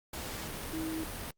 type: tone in noise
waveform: sine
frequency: 320 Hz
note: D#4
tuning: 49 cents sharp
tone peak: -34 dBFS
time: 0.73-1.04 s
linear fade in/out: 5 ms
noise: pink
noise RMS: -40 dBFS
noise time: 0.13-1.31 s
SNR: +3 dB
effects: Opus 48 kbps